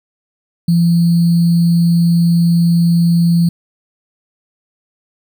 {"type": "tone with sample-and-hold", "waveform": "sine", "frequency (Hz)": 170, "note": "F3", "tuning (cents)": -46, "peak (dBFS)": -8, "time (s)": [0.68, 3.49], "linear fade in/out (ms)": 5, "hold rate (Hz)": 4410, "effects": []}